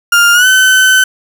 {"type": "tone with pitch glide", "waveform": "35% pulse", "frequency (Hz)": [1404, 1522.3], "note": ["F6", "F#6"], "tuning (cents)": [9, 49], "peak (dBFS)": -3, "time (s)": [0.12, 1.04], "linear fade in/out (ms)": 5, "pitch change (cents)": 140, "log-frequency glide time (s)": [0.33, 0.47], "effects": []}